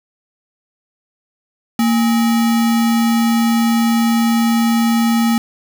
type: tone with sample-and-hold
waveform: sine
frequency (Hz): 230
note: A#3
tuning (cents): -23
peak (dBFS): -11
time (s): 1.79-5.38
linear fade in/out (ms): 2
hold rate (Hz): 1050
effects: none